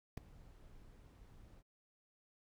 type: noise with ADSR envelope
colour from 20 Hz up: brown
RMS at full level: -35 dBFS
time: 0.17-1.63 s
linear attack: 4 ms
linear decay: 8 ms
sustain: -24 dB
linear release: 40 ms
effects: none